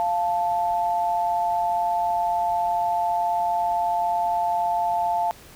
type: tone pair together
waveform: sine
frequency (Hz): 695.9 / 878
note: F5 / A5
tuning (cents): -6 / -4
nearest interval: major third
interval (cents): 402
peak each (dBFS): -23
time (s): 0-5.31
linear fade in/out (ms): 0
effects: pink hiss -47 dBFS RMS until 5.55 s